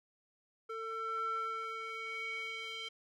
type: tone with band-pass filter sweep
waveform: square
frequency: 448 Hz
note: A4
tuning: 31 cents sharp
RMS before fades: -40 dBFS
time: 0.69-2.89 s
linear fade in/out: 10 ms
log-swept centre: 1000 to 3000 Hz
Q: 4.3
effects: none